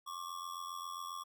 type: ring-modulated tone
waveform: square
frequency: 1124 Hz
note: C#6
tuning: 24 cents sharp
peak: -39 dBFS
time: 0.06-1.24 s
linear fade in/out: 20 ms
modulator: 43.7 Hz
effects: none